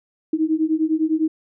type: beating tone pair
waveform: sine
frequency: 311.1 / 321 Hz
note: D#4 / E4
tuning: 0 / -46 cents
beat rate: 9.9 Hz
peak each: -20 dBFS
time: 0.33-1.28 s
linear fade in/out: 5 ms
effects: none